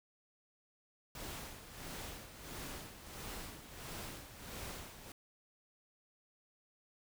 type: noise with tremolo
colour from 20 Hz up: pink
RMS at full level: -45 dBFS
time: 1.15-5.12 s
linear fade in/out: 2 ms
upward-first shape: sine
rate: 1.5 Hz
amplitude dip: 65%
effects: none